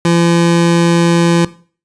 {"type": "tone", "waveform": "25% pulse", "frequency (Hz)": 170, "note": "F3", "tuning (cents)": -46, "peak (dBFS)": -5, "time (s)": [0.05, 1.45], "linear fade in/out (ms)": 2, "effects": ["noise-tail reverb RT60 0.4 s tail -17 dB re dry", "resampled to 22050 Hz"]}